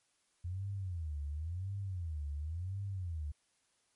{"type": "tone with vibrato", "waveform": "sine", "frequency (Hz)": 84.8, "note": "E2", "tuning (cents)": 50, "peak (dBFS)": -36, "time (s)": [0.44, 3.32], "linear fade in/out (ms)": 10, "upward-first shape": "sine", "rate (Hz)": 0.94, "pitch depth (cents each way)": 280, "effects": ["white hiss -75 dBFS RMS until 3.95 s", "MP3 48 kbps"]}